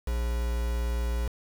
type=tone with quantisation; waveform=triangle; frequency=59.1 Hz; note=A#1; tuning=24 cents sharp; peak=-24 dBFS; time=0.07-1.28 s; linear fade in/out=5 ms; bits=6; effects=none